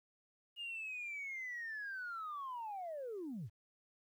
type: linear sweep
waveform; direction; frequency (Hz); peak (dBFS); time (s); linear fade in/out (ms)
sine; down; 2865 to 82.4; -40; 0.56-3.5; 50
effects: tanh soft clip ceiling -38 dBFS + 12-bit